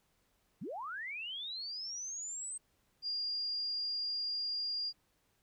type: linear sweep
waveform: sine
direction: up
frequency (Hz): 128.5 to 8350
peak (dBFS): -39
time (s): 0.61-2.58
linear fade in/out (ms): 10
type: tone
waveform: sine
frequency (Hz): 4812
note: D8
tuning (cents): +41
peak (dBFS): -34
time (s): 3.02-4.93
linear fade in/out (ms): 50
effects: pink hiss -75 dBFS RMS until 5.42 s